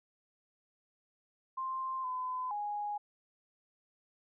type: tone with pitch steps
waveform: sine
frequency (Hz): 1049 / 1015 / 828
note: C6 / B5 / G#5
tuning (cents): +4 / +47 / -5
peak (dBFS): -34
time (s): 1.57-2.98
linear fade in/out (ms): 10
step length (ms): 470
effects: none